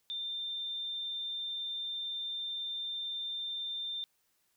sine tone, 3589 Hz, A7, 34 cents sharp, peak -35 dBFS, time 0.1-4.04 s, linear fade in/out 0 ms, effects white hiss -75 dBFS RMS until 4.56 s

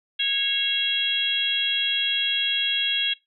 harmonic tone with a mistuned harmonic, 550 Hz, C#5, 14 cents flat, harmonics 3 / 4 / 5 / 6 / 7, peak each -34 / -34 / -27 / -22 / -34 dBFS, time 0.19-3.14 s, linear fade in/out 10 ms, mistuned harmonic 4, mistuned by -18 cents, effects noise-tail reverb RT60 0.2 s tail -22 dB re dry

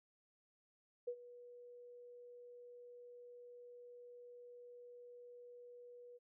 sine tone with ADSR envelope, 485.9 Hz, B4, 28 cents flat, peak -37 dBFS, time 1.07-6.19 s, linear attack 11 ms, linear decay 69 ms, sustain -17 dB, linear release 30 ms, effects none

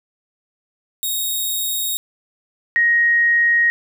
5% pulse / sine tone pair in turn, 3757 / 1878.5 Hz, A#7 / A#6, +13 / +13 cents, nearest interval octave, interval 1200 cents, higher first, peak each -12 dBFS, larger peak neither, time 1.03-1.97 / 2.76-3.7 s, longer neither, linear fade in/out 0 ms, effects none

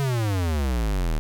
square exponential sweep, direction down, 142.8 to 36.69 Hz, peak -22 dBFS, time 0-1.19 s, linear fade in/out 0 ms, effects none

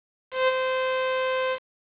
sawtooth tone with ADSR envelope, 518 Hz, C5, 17 cents flat, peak -13 dBFS, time 0.31-1.59 s, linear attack 170 ms, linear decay 25 ms, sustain -6 dB, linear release 68 ms, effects resampled to 8000 Hz + 7-bit

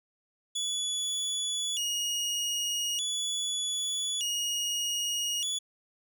25% pulse tone with vibrato, 3136 Hz, G7, in tune, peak -25 dBFS, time 0.55-5.59 s, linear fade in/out 10 ms, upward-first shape square, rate 0.41 Hz, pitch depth 150 cents each way, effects none

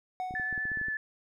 triangle tone with exponential decay, 740 Hz, F#5, in tune, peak -28 dBFS, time 0.2-0.94 s, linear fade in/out 0 ms, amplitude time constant 160 ms
clicks, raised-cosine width 3 ms, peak -31 dBFS, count 10, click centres 0.309 / 0.34 / 0.398 / 0.527 / 0.578 / 0.654 / 0.717 / 0.773 / 0.814 / 0.884 s
sine tone with vibrato, 1742 Hz, A6, 18 cents flat, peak -30 dBFS, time 0.35-0.97 s, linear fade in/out 2 ms, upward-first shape sine, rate 8.1 Hz, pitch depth 11 cents each way
effects none

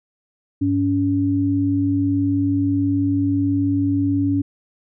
sine tone pair together, 100.16 / 282 Hz, G2 / C#4, +38 / +30 cents, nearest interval octave + tritone, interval 1792 cents, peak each -22 / -17 dBFS, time 0.61-4.42 s, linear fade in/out 10 ms, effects none

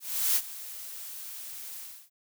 blue noise with ADSR envelope, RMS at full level -24 dBFS, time 0-2.1 s, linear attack 360 ms, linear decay 52 ms, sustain -17 dB, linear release 310 ms, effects none

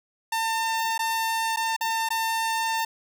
sawtooth tone with dropouts, 901 Hz, A5, 41 cents sharp, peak -20 dBFS, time 0.32-2.85 s, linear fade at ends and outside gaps 5 ms, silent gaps 0.979-0.991 / 1.562-1.57 / 1.765-1.809 / 2.089-2.104 s, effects none

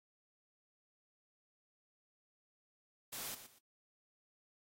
white noise with echo, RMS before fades -44 dBFS, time 3.12-3.35 s, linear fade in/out 10 ms, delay 120 ms, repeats 2, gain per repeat -11 dB, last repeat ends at 3.59 s, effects AAC 48 kbps

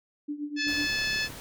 sine tone with tremolo, 293.7 Hz, D4, in tune, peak -28 dBFS, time 0.28-0.88 s, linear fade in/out 10 ms, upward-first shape triangle, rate 8 Hz, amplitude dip 85%
harmonic tone, 867 Hz, A5, 26 cents flat, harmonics 2 / 3 / 4 / 5 / 6 / 7 / 8, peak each -30 / -32 / -37 / -35 / -34 / -45 / -46 dBFS, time 0.56-1.29 s, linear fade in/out 50 ms
click train, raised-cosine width 2 ms, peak -32 dBFS, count 24, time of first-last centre 0.67-1.333 s, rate 34.7 Hz
pink noise, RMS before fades -42 dBFS, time 0.68-1.4 s, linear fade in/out 0 ms
effects none

